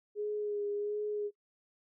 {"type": "tone with vibrato", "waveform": "sine", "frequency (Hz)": 414.8, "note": "G#4", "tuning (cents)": -2, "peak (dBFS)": -32, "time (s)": [0.15, 1.31], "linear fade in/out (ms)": 50, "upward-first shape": "sine", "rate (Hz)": 1.4, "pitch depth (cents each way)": 23, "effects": ["noise-tail reverb RT60 0.1 s tail -23 dB re dry"]}